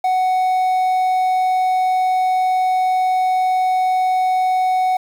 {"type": "tone with quantisation", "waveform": "triangle", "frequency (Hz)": 743, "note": "F#5", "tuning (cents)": 7, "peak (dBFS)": -12, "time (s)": [0.04, 4.97], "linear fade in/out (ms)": 5, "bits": 7, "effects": []}